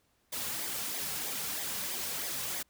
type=noise with flanger; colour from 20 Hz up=white; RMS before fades=-36 dBFS; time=0.32-2.63 s; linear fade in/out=10 ms; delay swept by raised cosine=0.7 to 3.3 ms; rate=3.1 Hz; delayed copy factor=-0.6; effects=pink hiss -72 dBFS RMS until 2.69 s